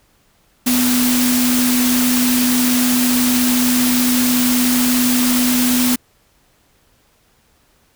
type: tone in noise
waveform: sine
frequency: 248.3 Hz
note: B3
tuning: 9 cents sharp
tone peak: -14 dBFS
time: 0.66-5.96 s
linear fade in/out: 10 ms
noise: white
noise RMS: -19 dBFS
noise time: 0.66-5.96 s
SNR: +2 dB
effects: pink hiss -57 dBFS RMS until 7.95 s